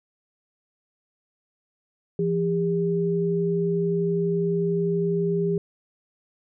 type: tone pair together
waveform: sine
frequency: 169.7 / 402.5 Hz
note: F3 / G4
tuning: -49 / +46 cents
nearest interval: octave + minor third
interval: 1495 cents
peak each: -24 / -23 dBFS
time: 2.19-5.58 s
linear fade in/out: 2 ms
effects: none